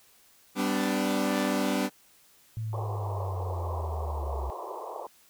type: chord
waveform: sawtooth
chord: G major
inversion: none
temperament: equal with one note detuned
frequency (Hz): 196 / 251.5 / 293.7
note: G3 / B3 / D4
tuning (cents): 0 / +32 / 0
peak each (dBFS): -26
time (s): 0.55-1.9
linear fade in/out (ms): 50
type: linear sweep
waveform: sine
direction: down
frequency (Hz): 112.2 to 65.41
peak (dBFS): -30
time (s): 2.57-4.5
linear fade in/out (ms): 0
type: band-pass noise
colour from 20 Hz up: white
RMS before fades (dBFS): -38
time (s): 2.73-5.07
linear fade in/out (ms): 2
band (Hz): 350 to 1100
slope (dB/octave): 96
effects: white hiss -60 dBFS RMS until 5.29 s